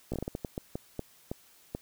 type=slowing click train; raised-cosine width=2 ms; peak=-20 dBFS; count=13; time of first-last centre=0.12-1.749 s; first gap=16 ms; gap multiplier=1.35; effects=white hiss -60 dBFS RMS until 1.81 s